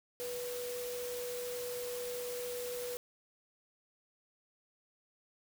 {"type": "tone in noise", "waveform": "sine", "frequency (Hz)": 490, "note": "B4", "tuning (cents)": -14, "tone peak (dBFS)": -38, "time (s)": [0.2, 2.97], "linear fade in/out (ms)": 0, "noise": "white", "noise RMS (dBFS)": -45, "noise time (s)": [0.2, 2.97], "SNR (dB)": 4, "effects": []}